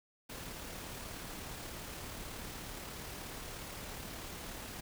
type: noise with amplitude modulation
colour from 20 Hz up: pink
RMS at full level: -44 dBFS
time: 0.29-4.81 s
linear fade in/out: 10 ms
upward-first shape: sine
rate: 36.7 Hz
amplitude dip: 25%
effects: none